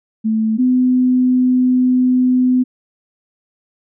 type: tone pair in turn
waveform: sine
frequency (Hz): 220 / 252.9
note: A3 / B3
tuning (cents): 0 / +41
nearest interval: major second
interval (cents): 241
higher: second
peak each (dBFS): -13 / -10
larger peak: second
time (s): 0.24-0.58 / 0.58-2.64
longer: second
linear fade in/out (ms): 20
effects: none